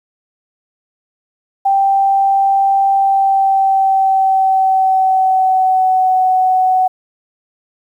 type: tone with pitch glide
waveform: sine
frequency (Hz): 784 to 746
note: G5 to F#5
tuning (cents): 0 to +14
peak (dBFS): -9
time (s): 1.65-6.88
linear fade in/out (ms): 10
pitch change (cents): -86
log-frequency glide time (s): 2.94-6.22
effects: 8-bit